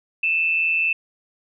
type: tone pair together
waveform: sine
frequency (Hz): 2486 / 2650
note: D#7 / E7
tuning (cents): -2 / +9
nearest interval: minor second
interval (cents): 111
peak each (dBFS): -27 / -18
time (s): 0.23-0.93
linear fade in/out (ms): 5
effects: none